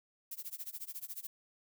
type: noise with tremolo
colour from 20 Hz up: violet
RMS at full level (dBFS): -41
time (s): 0.31-1.27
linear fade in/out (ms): 5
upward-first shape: sine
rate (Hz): 14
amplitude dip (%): 95
effects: none